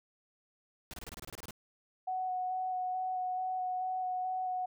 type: noise bursts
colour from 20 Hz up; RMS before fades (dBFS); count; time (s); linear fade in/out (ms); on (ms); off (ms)
pink; -45; 12; 0.91-1.508; 0; 26; 26
type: tone with vibrato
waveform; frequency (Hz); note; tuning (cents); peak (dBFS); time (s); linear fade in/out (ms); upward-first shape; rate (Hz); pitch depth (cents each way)
sine; 740; F#5; 0; -32; 2.07-4.66; 10; square; 2.3; 10
effects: none